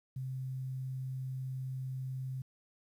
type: tone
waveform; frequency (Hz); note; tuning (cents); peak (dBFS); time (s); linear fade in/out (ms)
sine; 130.81; C3; 0; -36; 0.16-2.42; 5
effects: 11-bit